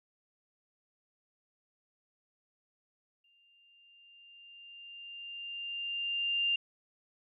sine tone with exponential growth, 2794 Hz, F7, in tune, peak -26 dBFS, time 3.24-6.56 s, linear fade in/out 5 ms, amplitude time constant 720 ms, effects none

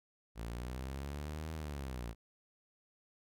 sawtooth linear two-way sweep, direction up then down, 55 to 80.2 to 55 Hz, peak -36 dBFS, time 0.35-2.15 s, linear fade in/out 50 ms, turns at 1.53 s, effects none

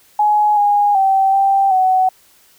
sine tone with pitch steps, 840 / 821 / 774 / 784 / 749 Hz, G#5 / G#5 / G5 / G5 / F#5, +19 / -20 / -22 / 0 / +21 cents, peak -10 dBFS, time 0.19-2.09 s, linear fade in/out 5 ms, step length 380 ms, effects white hiss -51 dBFS RMS until 2.58 s

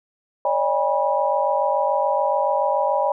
sine tone cluster, 558 / 605 / 811 / 973 Hz, C#5 / D#5 / G#5 / B5, +11 / -49 / -41 / -26 cents, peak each -23 dBFS, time 0.45-3.12 s, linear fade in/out 2 ms, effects none

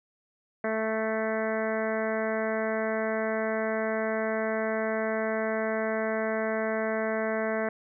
harmonic tone, 220 Hz, A3, in tune, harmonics 1 / 2 / 3 / 4 / 5 / 6 / 7 / 8 / 9 / 10, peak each -33 / -32 / -30 / -42 / -40 / -42 / -38 / -40 / -39 / -47 dBFS, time 0.64-7.69 s, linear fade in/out 2 ms, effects none

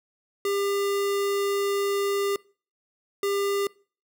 square tone pair in turn, 400.2 / 400.2 Hz, G4 / G4, +36 / +36 cents, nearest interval unison, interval 0 cents, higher neither, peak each -24 dBFS, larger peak neither, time 0.45-2.36 / 3.23-3.67 s, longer first, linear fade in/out 2 ms, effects noise-tail reverb RT60 0.4 s tail -23 dB re dry

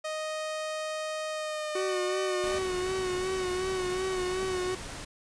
sawtooth tone with pitch glide, 622.3 to 605.3 Hz, D#5 to D#5, 0 to -48 cents, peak -28 dBFS, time 0.04-2.59 s, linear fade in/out 10 ms, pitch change -48 cents, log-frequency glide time 1.29-1.83 s
45% pulse tone with vibrato, 370.7 Hz, F#4, 3 cents sharp, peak -29 dBFS, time 1.75-4.75 s, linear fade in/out 5 ms, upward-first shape sine, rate 2.7 Hz, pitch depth 36 cents each way
pink noise, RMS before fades -40 dBFS, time 2.43-5.05 s, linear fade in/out 10 ms
effects resampled to 22050 Hz

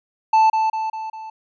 triangle tone with echo, 880 Hz, A5, in tune, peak -9 dBFS, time 0.33-0.5 s, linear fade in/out 5 ms, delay 200 ms, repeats 4, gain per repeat -5 dB, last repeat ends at 1.3 s, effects resampled to 16000 Hz

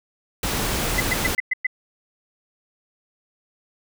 pink noise, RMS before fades -24 dBFS, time 0.43-1.35 s, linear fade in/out 2 ms
sine tone bursts, 2018 Hz, B6, 37 cents sharp, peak -17 dBFS, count 6, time 0.98-1.668 s, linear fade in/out 5 ms, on 23 ms, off 110 ms
effects none

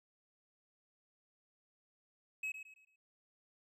triangle tone with echo, 2563 Hz, E7, 49 cents flat, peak -35 dBFS, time 2.43-2.52 s, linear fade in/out 5 ms, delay 110 ms, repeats 4, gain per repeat -9 dB, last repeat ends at 2.96 s, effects none

